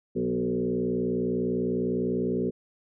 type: tone with frequency modulation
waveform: sine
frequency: 311.1 Hz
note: D#4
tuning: in tune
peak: -24 dBFS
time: 0.15-2.51 s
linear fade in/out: 20 ms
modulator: 59.9 Hz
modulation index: 2.5
effects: none